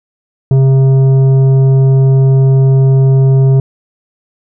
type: tone with tanh clipping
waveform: sine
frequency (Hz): 134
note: C3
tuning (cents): +42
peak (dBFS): -6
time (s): 0.51-3.6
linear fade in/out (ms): 2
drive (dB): 9
effects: none